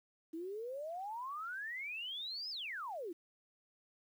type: exponential two-way sweep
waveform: sine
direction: up then down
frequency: 313.5 to 5274 to 313.5 Hz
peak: -40 dBFS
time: 0.33-3.13 s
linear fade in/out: 10 ms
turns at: 2.5 s
effects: 11-bit